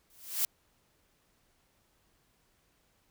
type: noise with exponential growth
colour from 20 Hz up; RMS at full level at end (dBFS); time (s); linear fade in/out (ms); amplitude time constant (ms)
blue; -26; 0.1-0.45; 1; 76
effects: pink hiss -71 dBFS RMS until 3.1 s